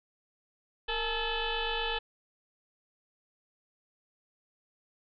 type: tone with frequency modulation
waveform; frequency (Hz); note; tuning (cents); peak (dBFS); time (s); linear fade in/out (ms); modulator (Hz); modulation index
sine; 1287; E6; -42; -29; 0.88-1.99; 10; 437; 5.2
effects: none